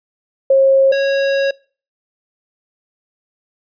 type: tone pair in turn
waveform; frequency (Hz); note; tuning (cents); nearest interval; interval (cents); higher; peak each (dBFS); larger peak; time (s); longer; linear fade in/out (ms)
sine / square; 539 / 550; C#5 / C#5; -49 / -14; unison; 35; second; -7 / -14; first; 0.5-0.92 / 0.92-1.51; second; 5
effects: noise-tail reverb RT60 0.4 s tail -24 dB re dry + resampled to 11025 Hz